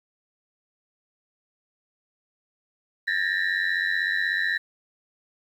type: tone cluster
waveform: sine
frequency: 1614 / 1710 / 1787 / 1883 / 3957 Hz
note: G#6 / A6 / A6 / A#6 / B7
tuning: -50 / -50 / +26 / +17 / +3 cents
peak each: -31 / -32 / -25 / -27 / -34 dBFS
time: 3.07-4.58 s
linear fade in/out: 10 ms
effects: tanh soft clip ceiling -13 dBFS + 9-bit